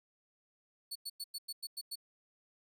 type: tone bursts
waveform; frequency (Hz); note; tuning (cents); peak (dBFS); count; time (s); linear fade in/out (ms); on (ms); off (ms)
sawtooth; 4435; C#8; 0; -36; 8; 0.91-1.957; 10; 46; 97
effects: none